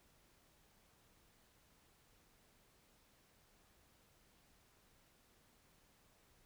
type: silence
effects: pink hiss -71 dBFS RMS until 6.45 s